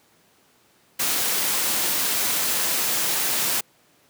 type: noise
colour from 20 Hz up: white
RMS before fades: -23 dBFS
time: 0.99-3.61 s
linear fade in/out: 10 ms
effects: pink hiss -59 dBFS RMS until 4.09 s + high-pass 150 Hz 12 dB/octave